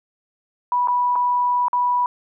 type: tone with dropouts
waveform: sine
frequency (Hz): 981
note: B5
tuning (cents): -12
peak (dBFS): -16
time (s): 0.72-2.06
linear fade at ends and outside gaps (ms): 1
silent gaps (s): 0.874-0.883 / 1.156-1.16 / 1.683-1.731
effects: none